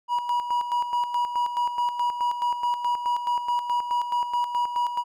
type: tone with tremolo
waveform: triangle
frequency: 967 Hz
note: B5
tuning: 37 cents flat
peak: -19 dBFS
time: 0.08-5.04 s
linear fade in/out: 50 ms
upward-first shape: square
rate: 4.7 Hz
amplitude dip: 60%
effects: none